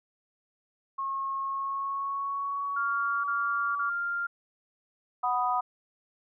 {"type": "tone with pitch glide", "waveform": "sine", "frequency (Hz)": [1086, 1147.3], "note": ["C#6", "D6"], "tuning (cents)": [-36, -41], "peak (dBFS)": -29, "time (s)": [0.98, 3.9], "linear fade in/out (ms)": 10, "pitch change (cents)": 95, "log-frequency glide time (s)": [1.4, 3.46]}
{"type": "tone bursts", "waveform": "sine", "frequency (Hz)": 1396, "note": "F6", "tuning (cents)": -1, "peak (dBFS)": -28, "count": 3, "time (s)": [2.76, 4.27], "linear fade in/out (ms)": 10, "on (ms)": 480, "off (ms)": 35}
{"type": "chord", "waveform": "sine", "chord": "B major", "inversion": "second", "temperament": "equal", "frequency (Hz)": [740, 987.8, 1244.5], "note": ["F#5", "B5", "D#6"], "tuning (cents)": [0, 0, 0], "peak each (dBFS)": -29, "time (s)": [5.23, 5.61], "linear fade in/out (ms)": 10}
{"effects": []}